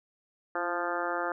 harmonic tone with a mistuned harmonic, 174.61 Hz, F3, in tune, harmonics 2 / 3 / 4 / 5 / 6 / 7 / 8 / 9 / 10, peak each -37 / -36 / -36 / -37 / -42 / -36 / -37 / -39 / -43 dBFS, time 0.55-1.32 s, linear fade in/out 2 ms, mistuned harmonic 2, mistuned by -32 cents, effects none

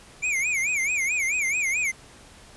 square tone with vibrato, 2290 Hz, D7, 44 cents flat, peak -23 dBFS, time 0.22-1.92 s, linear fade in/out 20 ms, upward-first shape sine, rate 4.6 Hz, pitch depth 170 cents each way, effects pink hiss -49 dBFS RMS until 2.56 s + resampled to 24000 Hz

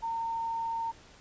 sine tone, 914 Hz, A#5, 34 cents flat, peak -30 dBFS, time 0.02-0.92 s, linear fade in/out 20 ms, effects pink hiss -55 dBFS RMS until 1.2 s + resampled to 16000 Hz

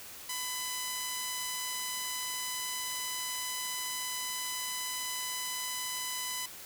5% pulse tone, 1003 Hz, B5, 26 cents sharp, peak -22 dBFS, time 0.29-6.46 s, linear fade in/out 5 ms, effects white hiss -47 dBFS RMS until 6.65 s

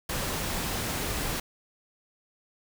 pink noise, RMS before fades -31 dBFS, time 0.09-1.4 s, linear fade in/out 5 ms, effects none

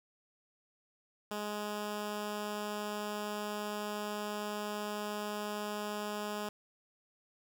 10% pulse tone, 208.7 Hz, G#3, 9 cents sharp, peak -28 dBFS, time 1.31-6.49 s, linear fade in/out 2 ms, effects none

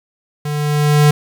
square tone with level ramp, 148.3 Hz, D3, 17 cents sharp, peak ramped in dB -20 to -7 dBFS, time 0.45-1.11 s, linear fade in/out 5 ms, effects 8-bit

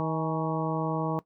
harmonic tone with a mistuned harmonic, 159 Hz, D#3, 38 cents sharp, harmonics 1 / 2 / 3 / 4 / 5 / 6 / 7, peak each -30 / -33 / -35 / -36 / -36 / -36 / -36 dBFS, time 0-1.19 s, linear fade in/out 0 ms, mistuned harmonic 5, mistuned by +69 cents, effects noise-tail reverb RT60 0.1 s tail -18 dB re dry

